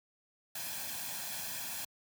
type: noise with comb filter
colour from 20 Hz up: white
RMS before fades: -40 dBFS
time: 0.55-1.85 s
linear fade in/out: 5 ms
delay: 1.2 ms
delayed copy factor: +0.65
effects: high-pass 100 Hz 12 dB/octave

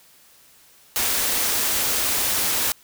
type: band-stop noise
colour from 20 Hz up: white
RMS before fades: -22 dBFS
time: 0.96-2.72 s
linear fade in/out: 0 ms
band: 120 to 180 Hz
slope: 96 dB/octave
effects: white hiss -53 dBFS RMS until 2.83 s

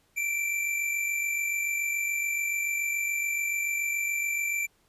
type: tone pair together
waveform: square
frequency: 2302 / 2349 Hz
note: D7 / D7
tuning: -35 / 0 cents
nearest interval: unison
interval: 35 cents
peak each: -37 / -28 dBFS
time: 0.16-4.67 s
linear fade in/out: 20 ms
effects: pink hiss -67 dBFS RMS until 4.88 s + resampled to 32000 Hz

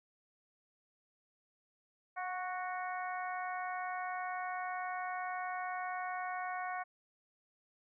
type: harmonic tone with a mistuned harmonic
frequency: 369 Hz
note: F#4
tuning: 5 cents flat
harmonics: 2 / 3 / 4 / 5 / 6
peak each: -39 / -43 / -45 / -47 / -49 dBFS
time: 2.16-6.84 s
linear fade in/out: 20 ms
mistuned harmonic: 2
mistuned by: -22 cents
effects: none

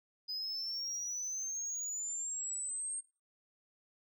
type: exponential sweep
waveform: sine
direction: up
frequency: 4975 to 8620 Hz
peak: -34 dBFS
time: 0.28-3.01 s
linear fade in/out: 20 ms
effects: noise-tail reverb RT60 0.3 s tail -23 dB re dry + tanh soft clip ceiling -35 dBFS

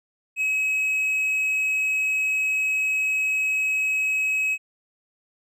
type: tone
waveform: triangle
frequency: 2556 Hz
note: D#7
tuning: 46 cents sharp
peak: -19 dBFS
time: 0.36-4.58 s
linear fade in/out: 50 ms
effects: none

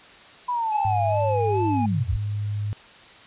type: linear sweep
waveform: sine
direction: down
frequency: 998 to 41.22 Hz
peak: -22 dBFS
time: 0.48-2.17 s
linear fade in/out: 10 ms
type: tone with vibrato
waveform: triangle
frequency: 847 Hz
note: G#5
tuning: 34 cents sharp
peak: -23 dBFS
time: 0.72-1.86 s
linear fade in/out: 5 ms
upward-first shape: sine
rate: 2.4 Hz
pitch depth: 64 cents each way
type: tone with pitch glide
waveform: sine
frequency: 102.9 to 103.86 Hz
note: G#2 to G#2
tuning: -16 to +1 cents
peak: -24 dBFS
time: 0.85-2.73 s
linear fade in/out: 0 ms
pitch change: +17 cents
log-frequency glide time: 1.66-2.38 s
effects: white hiss -47 dBFS RMS until 3.26 s + resampled to 8000 Hz

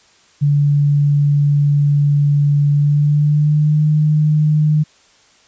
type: tone with pitch glide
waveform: sine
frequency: 144.5 to 152.21 Hz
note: D3 to D#3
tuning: -28 to -38 cents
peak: -10 dBFS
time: 0.41-4.84 s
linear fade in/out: 20 ms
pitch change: +90 cents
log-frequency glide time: 2.7-3.85 s
effects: white hiss -51 dBFS RMS until 5.47 s + resampled to 16000 Hz

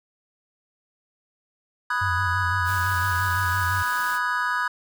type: chord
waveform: triangle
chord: G# minor seventh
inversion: first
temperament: equal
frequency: 987.8 / 1244.5 / 1480 / 1661.2 Hz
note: B5 / D#6 / F#6 / G#6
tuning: 0 / 0 / 0 / 0 cents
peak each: -26 dBFS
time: 1.9-4.68 s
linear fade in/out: 5 ms
type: tone with vibrato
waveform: sine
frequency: 91.5 Hz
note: F#2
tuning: 19 cents flat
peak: -26 dBFS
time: 2.01-3.83 s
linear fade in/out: 10 ms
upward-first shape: square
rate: 5.9 Hz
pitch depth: 74 cents each way
type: noise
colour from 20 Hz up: white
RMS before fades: -38 dBFS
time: 2.64-4.2 s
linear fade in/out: 50 ms
effects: none

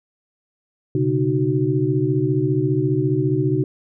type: tone cluster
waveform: sine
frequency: 126.3 / 141 / 309 / 374 Hz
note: B2 / C#3 / D#4 / F#4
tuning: +39 / +30 / -12 / +19 cents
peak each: -22 dBFS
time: 0.95-3.64 s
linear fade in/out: 2 ms
effects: none

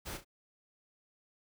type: noise with echo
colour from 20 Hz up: pink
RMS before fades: -42 dBFS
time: 0.05-0.18 s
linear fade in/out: 20 ms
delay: 34 ms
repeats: 2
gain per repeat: -9 dB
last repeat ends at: 0.248 s
effects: none

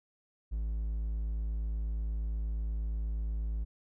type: tone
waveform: triangle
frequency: 54.2 Hz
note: A1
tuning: 25 cents flat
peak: -29 dBFS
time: 0.51-3.65 s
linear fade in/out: 20 ms
effects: none

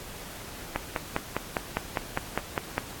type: click train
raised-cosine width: 0.5 ms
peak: -10 dBFS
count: 11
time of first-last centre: 0.76-2.78 s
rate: 4.95 Hz
effects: pink hiss -42 dBFS RMS until 3 s + AAC 64 kbps

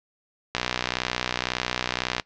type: click train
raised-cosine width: 0.2 ms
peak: -6 dBFS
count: 103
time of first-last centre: 0.55-2.198 s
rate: 61.9 Hz
effects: noise-tail reverb RT60 0.1 s tail -20 dB re dry + low-pass 5000 Hz 12 dB/octave

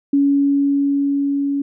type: tone with level ramp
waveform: sine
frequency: 280.9 Hz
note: C#4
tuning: 23 cents sharp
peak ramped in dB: -11 to -17 dBFS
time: 0.13-1.62 s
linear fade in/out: 5 ms
effects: none

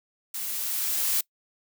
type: noise with level ramp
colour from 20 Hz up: blue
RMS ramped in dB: -33 to -24 dBFS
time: 0.34-1.21 s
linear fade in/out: 5 ms
effects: noise-tail reverb RT60 0.1 s tail -24 dB re dry

